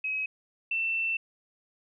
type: tone pair in turn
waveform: sine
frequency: 2549 / 2680 Hz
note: D#7 / E7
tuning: +41 / +28 cents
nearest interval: minor second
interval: 87 cents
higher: second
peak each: -28 / -26 dBFS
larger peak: second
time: 0.04-0.26 / 0.71-1.17 s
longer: second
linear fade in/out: 5 ms
effects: none